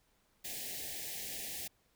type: band-stop noise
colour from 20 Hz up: white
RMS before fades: -42 dBFS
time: 0.44-1.68 s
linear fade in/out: 10 ms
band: 830 to 1700 Hz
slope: 96 dB/octave
effects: pink hiss -73 dBFS RMS until 1.95 s